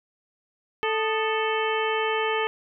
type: harmonic tone with a mistuned harmonic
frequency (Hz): 440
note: A4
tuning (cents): 0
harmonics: 1 / 2 / 3 / 4 / 5 / 6 / 7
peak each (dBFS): -26 / -29 / -31 / -32 / -33 / -34 / -34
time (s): 0.83-2.47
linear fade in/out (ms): 0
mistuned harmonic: 3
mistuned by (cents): -110
effects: none

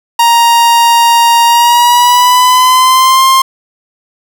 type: tone with pitch glide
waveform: 45% pulse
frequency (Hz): 936 to 1056.7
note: A#5 to C6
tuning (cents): +7 to +17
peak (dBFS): -4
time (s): 0.19-3.42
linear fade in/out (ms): 5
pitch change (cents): +210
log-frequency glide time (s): 1.45-3.24
effects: none

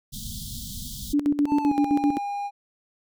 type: band-stop noise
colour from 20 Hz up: pink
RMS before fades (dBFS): -35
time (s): 0.12-1.14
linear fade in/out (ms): 20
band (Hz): 250 to 3200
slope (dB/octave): 96
type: tone with tremolo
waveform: sine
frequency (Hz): 290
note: D4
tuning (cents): -22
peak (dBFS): -17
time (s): 1.13-2.18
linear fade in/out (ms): 10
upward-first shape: square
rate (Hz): 7.7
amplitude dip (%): 75
type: tone with pitch glide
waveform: triangle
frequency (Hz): 883 to 809.7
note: A5 to G#5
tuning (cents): +6 to -44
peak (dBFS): -25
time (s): 1.46-2.51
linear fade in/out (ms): 50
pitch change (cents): -150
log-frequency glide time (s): 1.61-1.76
effects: none

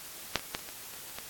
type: clicks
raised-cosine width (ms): 0.2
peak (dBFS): -7 / -22 / -14 / -27 / -25 / -27 / -30 / -21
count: 8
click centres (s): 0.357 / 0.395 / 0.549 / 0.592 / 0.689 / 0.938 / 1.097 / 1.186
effects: white hiss -45 dBFS RMS until 1.29 s + AAC 64 kbps

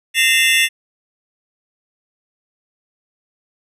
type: tone cluster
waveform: square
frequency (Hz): 1839 / 2067 / 2633 / 2797 / 3469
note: A#6 / C7 / E7 / F7 / A7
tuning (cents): -24 / -22 / -3 / +2 / -25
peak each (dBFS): -19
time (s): 0.14-0.69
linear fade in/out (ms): 50
effects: resampled to 32000 Hz

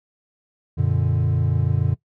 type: chord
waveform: triangle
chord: Gb augmented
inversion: none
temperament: equal with one note detuned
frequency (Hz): 92.5 / 119.2 / 146.83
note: Gb2 / Bb2 / D3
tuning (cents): 0 / +39 / 0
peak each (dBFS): -20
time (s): 0.77-1.95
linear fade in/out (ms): 20
effects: noise-tail reverb RT60 0.1 s tail -17 dB re dry

